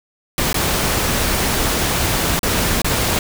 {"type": "noise with dropouts", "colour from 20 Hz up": "pink", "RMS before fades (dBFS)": -18, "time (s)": [0.38, 3.19], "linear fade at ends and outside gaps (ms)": 1, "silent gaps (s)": [[0.529, 0.543], [2.392, 2.431], [2.818, 2.845]], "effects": []}